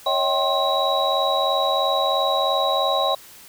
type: tone cluster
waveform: sine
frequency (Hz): 556 / 639 / 776 / 1063 / 3874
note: C#5 / D#5 / G5 / C6 / B7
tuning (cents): +5 / +46 / -18 / +27 / -34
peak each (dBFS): -24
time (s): 0.06-3.15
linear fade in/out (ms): 5
effects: tanh soft clip ceiling -6 dBFS + white hiss -45 dBFS RMS until 3.48 s